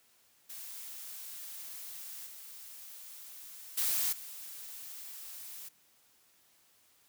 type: noise with level steps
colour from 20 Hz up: blue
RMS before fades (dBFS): -45 / -49 / -31 / -46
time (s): 0.49-5.69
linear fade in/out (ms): 10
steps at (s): 2.26 / 3.77 / 4.12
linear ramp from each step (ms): 10
effects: white hiss -67 dBFS RMS until 7.08 s + high-pass 60 Hz 12 dB/octave

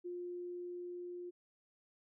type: tone with level ramp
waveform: sine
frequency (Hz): 353.8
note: F4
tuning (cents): +23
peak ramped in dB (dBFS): -40 to -43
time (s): 0.04-1.31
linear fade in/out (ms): 20
effects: none

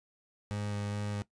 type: tone with vibrato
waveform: 30% pulse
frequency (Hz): 103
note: G#2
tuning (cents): -14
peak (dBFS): -31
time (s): 0.51-1.22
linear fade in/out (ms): 0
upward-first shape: square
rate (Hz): 2.4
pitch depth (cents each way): 8
effects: noise-tail reverb RT60 0.1 s tail -17 dB re dry + resampled to 22050 Hz

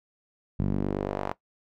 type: tone with band-pass filter sweep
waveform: sawtooth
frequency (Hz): 49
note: G1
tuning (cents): 0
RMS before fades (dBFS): -29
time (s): 0.59-1.32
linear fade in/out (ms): 0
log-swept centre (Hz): 160 to 890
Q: 1.4
effects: noise-tail reverb RT60 0.1 s tail -17 dB re dry

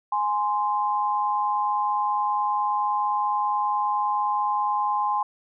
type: tone pair together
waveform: sine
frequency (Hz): 833 / 1042.6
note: G#5 / C6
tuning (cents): +5 / -6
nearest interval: major third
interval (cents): 389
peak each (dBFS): -24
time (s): 0.12-5.23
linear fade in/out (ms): 5
effects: none

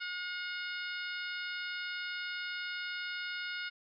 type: harmonic tone with a mistuned harmonic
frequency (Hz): 720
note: F#5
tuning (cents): -47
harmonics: 2 / 3 / 4 / 5 / 6 / 7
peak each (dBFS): -39 / -43 / -45 / -47 / -49 / -50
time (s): 0-3.7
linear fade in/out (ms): 20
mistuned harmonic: 5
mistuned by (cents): +25
effects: none

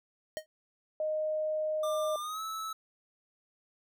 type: tone with exponential decay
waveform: square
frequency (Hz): 622.3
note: D#5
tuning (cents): 0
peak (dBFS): -30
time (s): 0.37-0.46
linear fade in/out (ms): 0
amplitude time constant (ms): 18
type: tone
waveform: sine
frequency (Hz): 619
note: D#5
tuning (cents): -9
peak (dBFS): -29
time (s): 1-2.16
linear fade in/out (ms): 2
type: tone with pitch glide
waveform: square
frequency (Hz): 1190 to 1305.2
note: D6 to E6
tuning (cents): +22 to -18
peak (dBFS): -36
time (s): 1.83-2.73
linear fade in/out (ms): 5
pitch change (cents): +160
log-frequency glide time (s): 2.18-2.42
effects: none

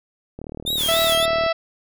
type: click train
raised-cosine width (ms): 2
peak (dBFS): -20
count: 42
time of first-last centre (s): 0.39-1.463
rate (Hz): 38.2
type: tone with vibrato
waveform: 45% pulse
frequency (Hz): 3523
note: A7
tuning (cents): +1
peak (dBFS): -20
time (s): 0.66-1.26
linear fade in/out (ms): 10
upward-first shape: sine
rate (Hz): 3.5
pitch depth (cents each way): 160
type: noise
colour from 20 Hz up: white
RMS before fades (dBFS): -29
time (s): 0.76-1.17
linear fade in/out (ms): 50
type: harmonic tone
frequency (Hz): 659.3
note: E5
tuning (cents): 0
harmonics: 1 / 2 / 3 / 4 / 5 / 6 / 7 / 8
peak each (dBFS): -19 / -25 / -29 / -31 / -33 / -35 / -36 / -37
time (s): 0.88-1.53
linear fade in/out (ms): 10
effects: none

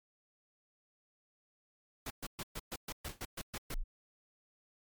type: noise bursts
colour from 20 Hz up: pink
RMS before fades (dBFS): -41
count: 11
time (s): 2.06-3.744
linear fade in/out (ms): 5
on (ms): 44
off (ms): 120
type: noise with exponential decay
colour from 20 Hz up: pink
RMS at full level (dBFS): -41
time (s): 3.09-3.22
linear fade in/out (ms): 2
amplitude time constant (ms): 28
type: tone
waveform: sine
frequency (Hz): 27.51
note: A0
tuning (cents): +1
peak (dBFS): -32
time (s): 3.73-3.84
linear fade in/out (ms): 20
effects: MP3 96 kbps

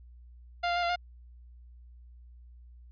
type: tone with pitch steps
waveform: sawtooth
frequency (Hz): 699 / 695 / 704 / 689 / 708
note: F5 / F5 / F5 / F5 / F5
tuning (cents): +1 / -9 / +14 / -24 / +23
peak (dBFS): -23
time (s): 0.63-0.96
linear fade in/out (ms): 10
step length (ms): 66
effects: added 60 Hz sine -49 dBFS peak until 2.91 s + resampled to 11025 Hz

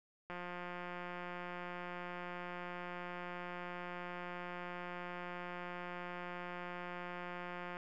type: click train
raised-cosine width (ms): 0.5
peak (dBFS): -30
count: 1323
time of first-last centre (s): 0.3-7.769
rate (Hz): 177
effects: none

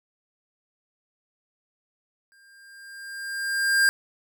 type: tone with exponential growth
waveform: square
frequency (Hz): 1600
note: G6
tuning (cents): +35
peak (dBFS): -16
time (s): 2.32-3.89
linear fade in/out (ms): 0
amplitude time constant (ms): 340
effects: none

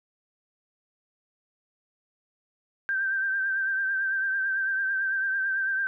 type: tone with vibrato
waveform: sine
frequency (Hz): 1568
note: G6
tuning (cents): 0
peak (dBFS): -24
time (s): 2.89-5.87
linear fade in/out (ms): 0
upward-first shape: triangle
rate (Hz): 9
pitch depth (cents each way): 46
effects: none

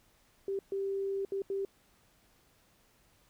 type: tone bursts at uneven times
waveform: sine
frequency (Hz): 392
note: G4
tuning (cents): 0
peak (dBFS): -31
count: 4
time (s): 0.48-0.59 / 0.72-1.25 / 1.32-1.42 / 1.5-1.65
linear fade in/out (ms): 2
effects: pink hiss -67 dBFS RMS until 3.29 s

